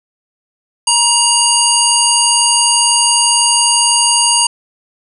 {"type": "harmonic tone", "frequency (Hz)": 946, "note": "A#5", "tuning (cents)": 25, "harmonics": [1, 3, 5, 7, 9, 10], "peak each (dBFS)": [-16, -16, -16, -16, -16, -16], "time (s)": [0.87, 4.47], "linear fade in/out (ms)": 5, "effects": []}